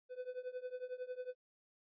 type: tone with tremolo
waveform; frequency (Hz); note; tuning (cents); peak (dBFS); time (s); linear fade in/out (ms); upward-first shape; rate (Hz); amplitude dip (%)
triangle; 503; B4; +32; -36; 0.09-1.35; 50; triangle; 11; 95
effects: resampled to 11025 Hz